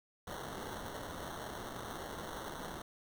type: noise with sample-and-hold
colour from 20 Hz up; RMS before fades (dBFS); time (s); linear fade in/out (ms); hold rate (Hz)
white; -44; 0.27-2.82; 5; 2450
effects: none